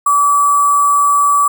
sine tone with sample-and-hold, 1152 Hz, D6, 34 cents flat, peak -8 dBFS, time 0.06-1.48 s, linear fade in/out 5 ms, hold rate 8820 Hz, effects none

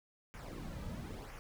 brown noise with flanger, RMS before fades -45 dBFS, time 0.34-1.39 s, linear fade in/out 0 ms, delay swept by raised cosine 0.23 to 2.83 ms, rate 1 Hz, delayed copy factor -0.65, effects none

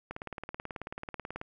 click train, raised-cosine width 0.5 ms, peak -23 dBFS, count 25, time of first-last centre 0.11-1.414 s, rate 18.4 Hz, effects none

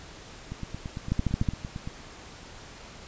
two click trains, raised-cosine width 5 ms, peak -12 / -22 dBFS, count 6 / 13, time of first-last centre 1.12-1.488 / 0.52-1.874 s, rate 13.6 / 8.86 Hz, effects pink hiss -46 dBFS RMS until 3.07 s + resampled to 16000 Hz

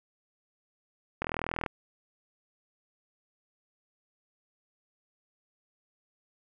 click train, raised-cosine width 0.5 ms, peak -16 dBFS, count 19, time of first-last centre 1.22-1.662 s, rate 40.7 Hz, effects none

